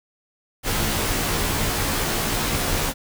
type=noise with comb filter; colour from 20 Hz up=pink; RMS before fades=-23 dBFS; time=0.63-2.94 s; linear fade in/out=50 ms; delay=16 ms; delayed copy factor=-0.75; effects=none